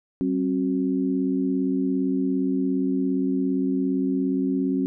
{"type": "tone cluster", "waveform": "sine", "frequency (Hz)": [190.8, 268.2, 368.4], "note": ["G3", "C4", "F#4"], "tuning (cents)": [-47, 43, -7], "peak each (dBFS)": [-27, -22, -30], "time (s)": [0.21, 4.86], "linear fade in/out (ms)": 0, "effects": []}